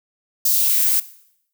violet noise with high-pass filter sweep, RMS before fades -17 dBFS, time 0.45-1 s, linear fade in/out 5 ms, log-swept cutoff 5000 to 970 Hz, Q 1.6, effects noise-tail reverb RT60 0.7 s tail -17 dB re dry

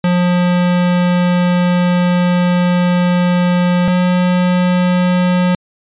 square tone pair in turn, 177.8 / 179.97 Hz, F3 / F#3, +31 / -48 cents, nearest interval unison, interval 21 cents, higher second, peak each -11 dBFS, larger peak neither, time 0.04-3.88 / 3.88-5.55 s, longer first, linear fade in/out 2 ms, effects resampled to 8000 Hz

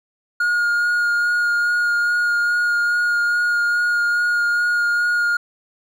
triangle tone with vibrato, 1428 Hz, F6, 38 cents sharp, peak -14 dBFS, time 0.4-5.37 s, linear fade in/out 5 ms, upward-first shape sine, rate 2.4 Hz, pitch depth 12 cents each way, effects none

